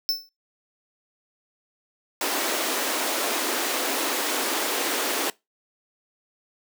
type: tone with exponential decay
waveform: square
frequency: 5300 Hz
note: E8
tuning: 9 cents sharp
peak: -18 dBFS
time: 0.09-0.29 s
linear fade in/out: 0 ms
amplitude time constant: 42 ms
type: high-pass noise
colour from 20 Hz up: pink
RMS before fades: -26 dBFS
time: 2.21-5.3 s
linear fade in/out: 2 ms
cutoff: 270 Hz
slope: 48 dB/octave
effects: noise-tail reverb RT60 0.2 s tail -22 dB re dry